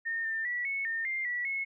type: tone with pitch steps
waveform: sine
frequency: 1828 / 1796 / 1947 / 2203 / 1819 / 2103 / 1947 / 2184 Hz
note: A#6 / A6 / B6 / C#7 / A#6 / C7 / B6 / C#7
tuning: -34 / +35 / -25 / -11 / -43 / +8 / -25 / -26 cents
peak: -30 dBFS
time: 0.05-1.65 s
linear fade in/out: 20 ms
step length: 200 ms
effects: none